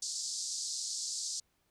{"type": "band-pass noise", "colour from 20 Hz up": "pink", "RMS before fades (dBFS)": -38, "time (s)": [0.02, 1.4], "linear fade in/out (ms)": 5, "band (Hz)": [4400, 8300], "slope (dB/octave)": 48, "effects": ["pink hiss -75 dBFS RMS until 1.7 s"]}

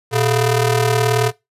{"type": "ring-modulated tone", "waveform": "sawtooth", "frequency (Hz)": 277.2, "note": "C#4", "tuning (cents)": 0, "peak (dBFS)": -7, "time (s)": [0.11, 1.32], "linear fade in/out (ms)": 50, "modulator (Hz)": 158, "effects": ["noise-tail reverb RT60 0.2 s tail -21 dB re dry", "resampled to 32000 Hz"]}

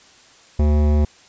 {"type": "tone with hard clipping", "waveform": "sine", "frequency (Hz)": 74.5, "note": "D2", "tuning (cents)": 25, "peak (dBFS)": -15, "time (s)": [0.59, 1.05], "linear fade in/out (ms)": 5, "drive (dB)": 16, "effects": ["white hiss -49 dBFS RMS until 1.28 s", "resampled to 16000 Hz"]}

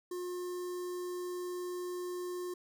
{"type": "tone with notch filter", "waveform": "square", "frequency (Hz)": 358.1, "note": "F4", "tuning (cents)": 43, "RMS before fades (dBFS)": -39, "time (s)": [0.11, 2.54], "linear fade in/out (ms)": 5, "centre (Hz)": 2500, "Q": 0.63, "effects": []}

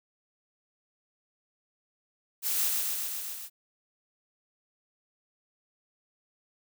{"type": "noise with echo", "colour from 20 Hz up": "blue", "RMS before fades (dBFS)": -29, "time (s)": [2.42, 2.72], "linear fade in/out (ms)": 50, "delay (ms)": 130, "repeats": 6, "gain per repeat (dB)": -2, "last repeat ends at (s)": 3.5, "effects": []}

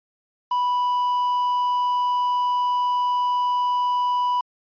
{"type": "tone with quantisation", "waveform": "triangle", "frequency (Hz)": 986, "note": "B5", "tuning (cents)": -3, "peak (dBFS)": -17, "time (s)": [0.51, 4.41], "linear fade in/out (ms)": 5, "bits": 7, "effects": ["resampled to 11025 Hz"]}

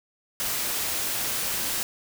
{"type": "noise", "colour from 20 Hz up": "white", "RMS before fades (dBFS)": -28, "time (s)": [0.4, 1.83], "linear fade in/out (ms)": 0, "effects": []}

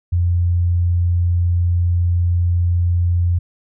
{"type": "tone", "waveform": "sine", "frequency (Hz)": 87.3, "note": "F2", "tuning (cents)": 0, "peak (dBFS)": -13, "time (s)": [0.12, 3.39], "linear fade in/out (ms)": 10, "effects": []}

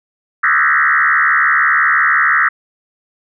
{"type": "tone with frequency modulation", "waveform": "sine", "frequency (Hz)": 1591, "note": "G6", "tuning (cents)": 25, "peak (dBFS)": -9, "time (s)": [0.43, 2.49], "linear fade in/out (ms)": 10, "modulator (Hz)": 72.9, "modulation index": 5, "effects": []}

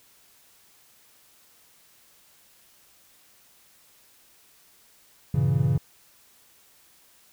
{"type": "chord", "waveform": "triangle", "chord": "G diminished seventh", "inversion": "none", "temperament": "equal", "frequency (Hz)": [98, 116.54, 138.59, 164.81], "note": ["G2", "Bb2", "Db3", "Fb3"], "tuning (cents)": [0, 0, 0, 0], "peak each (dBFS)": [-26, -25, -20, -26], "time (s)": [5.34, 5.78], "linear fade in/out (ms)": 5, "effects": ["white hiss -58 dBFS RMS until 7.32 s"]}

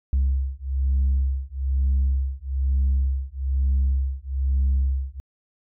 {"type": "beating tone pair", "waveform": "sine", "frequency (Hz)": [66.5, 67.6], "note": ["C2", "C#2"], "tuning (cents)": [29, -43], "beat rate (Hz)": 1.1, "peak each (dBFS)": -21, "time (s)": [0.13, 5.2], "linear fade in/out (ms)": 0, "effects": ["tanh soft clip ceiling -15 dBFS"]}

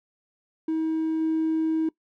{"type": "tone with level steps", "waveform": "triangle", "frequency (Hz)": 319.2, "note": "D#4", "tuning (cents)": 44, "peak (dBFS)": [-20, -18], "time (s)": [0.68, 1.89], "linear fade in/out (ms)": 5, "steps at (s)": 1.2, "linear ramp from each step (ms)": 20, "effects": ["noise-tail reverb RT60 0.1 s tail -23 dB re dry", "tanh soft clip ceiling -18 dBFS"]}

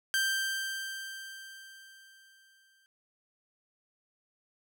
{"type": "tone with exponential decay", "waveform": "sawtooth", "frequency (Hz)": 1571, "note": "G6", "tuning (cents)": 3, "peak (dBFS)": -22, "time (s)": [0.14, 2.86], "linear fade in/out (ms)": 0, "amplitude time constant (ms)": 590, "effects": []}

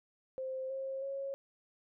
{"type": "tone with pitch steps", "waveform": "sine", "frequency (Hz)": [523.3, 535.5, 548], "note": ["C5", "C5", "C#5"], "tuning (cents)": [0, 40, -20], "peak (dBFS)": -36, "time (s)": [0.38, 1.34], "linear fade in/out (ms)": 0, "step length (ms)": 320, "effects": []}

